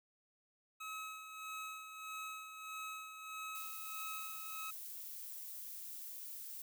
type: tone with tremolo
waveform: 25% pulse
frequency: 1282 Hz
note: E6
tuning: 49 cents flat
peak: -39 dBFS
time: 0.8-4.71 s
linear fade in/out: 10 ms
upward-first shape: sine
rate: 1.6 Hz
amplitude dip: 55%
type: noise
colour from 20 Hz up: violet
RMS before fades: -48 dBFS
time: 3.55-6.62 s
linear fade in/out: 2 ms
effects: none